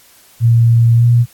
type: tone with pitch glide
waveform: sine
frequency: 116.54 to 119.54 Hz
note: A#2 to A#2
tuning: 0 to +44 cents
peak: -6 dBFS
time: 0.4-1.26 s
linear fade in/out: 50 ms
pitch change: +44 cents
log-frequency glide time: 0.95-1.06 s
effects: white hiss -46 dBFS RMS until 1.33 s + AAC 64 kbps